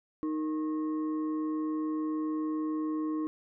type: tone with frequency modulation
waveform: sine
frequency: 310.4 Hz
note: D#4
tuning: 4 cents flat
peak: -29 dBFS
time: 0.23-3.27 s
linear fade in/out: 0 ms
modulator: 774 Hz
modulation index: 0.4
effects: none